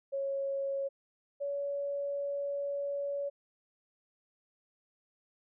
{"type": "tone pair in turn", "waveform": "sine", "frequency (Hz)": [550, 565.5], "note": ["C#5", "C#5"], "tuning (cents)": [-14, 34], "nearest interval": "unison", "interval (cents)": 48, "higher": "second", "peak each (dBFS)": [-31, -32], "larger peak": "first", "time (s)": [[0.12, 0.89], [1.4, 3.3]], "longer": "second", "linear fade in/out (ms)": 20, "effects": []}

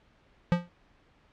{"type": "tone with exponential decay", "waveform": "square", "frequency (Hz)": 174.61, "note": "F3", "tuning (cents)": 0, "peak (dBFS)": -18, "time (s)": [0.52, 0.69], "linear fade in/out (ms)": 0, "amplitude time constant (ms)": 36, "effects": ["pink hiss -63 dBFS RMS until 1.32 s", "low-pass 3000 Hz 12 dB/octave"]}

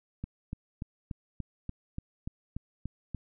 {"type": "click train", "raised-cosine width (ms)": 5, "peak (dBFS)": -23, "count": 11, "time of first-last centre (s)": [0.24, 3.147], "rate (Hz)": 3.44, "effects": []}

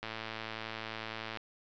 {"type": "click train", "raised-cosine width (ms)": 0.3, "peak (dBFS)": -23, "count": 150, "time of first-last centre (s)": [0.03, 1.372], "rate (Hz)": 111, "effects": ["resampled to 16000 Hz"]}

